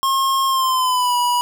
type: tone with pitch glide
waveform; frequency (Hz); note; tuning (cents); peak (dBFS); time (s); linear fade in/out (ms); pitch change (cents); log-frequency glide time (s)
square; 1075 to 974.5; C6 to B5; +47 to -23; -16; 0.03-1.41; 0; -170; 0.47-1.16
effects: none